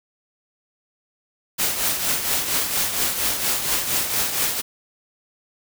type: noise with tremolo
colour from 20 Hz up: white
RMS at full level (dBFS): -20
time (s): 1.58-4.62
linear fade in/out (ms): 20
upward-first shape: triangle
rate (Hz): 4.3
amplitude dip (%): 60
effects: none